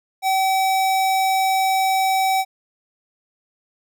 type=tone; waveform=square; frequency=765 Hz; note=G5; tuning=42 cents flat; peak=-17 dBFS; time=0.22-2.45 s; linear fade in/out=50 ms; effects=none